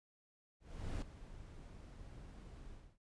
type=noise with ADSR envelope; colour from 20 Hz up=brown; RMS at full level=-39 dBFS; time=0.6-2.98 s; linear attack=420 ms; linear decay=5 ms; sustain=-14 dB; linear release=270 ms; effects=resampled to 22050 Hz